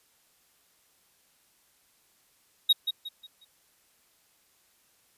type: tone with echo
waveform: triangle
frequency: 3780 Hz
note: A#7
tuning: 23 cents sharp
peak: -15 dBFS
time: 2.69-2.73 s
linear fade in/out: 10 ms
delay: 180 ms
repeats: 4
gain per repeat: -9 dB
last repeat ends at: 3.45 s
effects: white hiss -66 dBFS RMS until 5.17 s + resampled to 32000 Hz